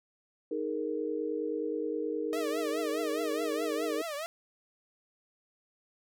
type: chord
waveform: sine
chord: D# suspended fourth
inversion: none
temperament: equal with one note detuned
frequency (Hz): 311.1 / 416.7 / 466.2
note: D#4 / G#4 / A#4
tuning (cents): 0 / +6 / 0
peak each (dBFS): -35 / -36 / -34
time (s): 0.51-4.02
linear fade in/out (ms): 5
type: tone with vibrato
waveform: sawtooth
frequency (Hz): 619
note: D#5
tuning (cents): -9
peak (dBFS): -31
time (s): 2.33-4.26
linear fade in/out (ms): 0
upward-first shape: triangle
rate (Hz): 4.8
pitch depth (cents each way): 180
effects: none